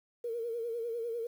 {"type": "tone with vibrato", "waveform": "sine", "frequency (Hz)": 464.9, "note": "A#4", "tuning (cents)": -5, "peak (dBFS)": -33, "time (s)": [0.24, 1.27], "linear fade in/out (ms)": 5, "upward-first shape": "sine", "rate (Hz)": 10, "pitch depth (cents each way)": 61, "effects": ["10-bit"]}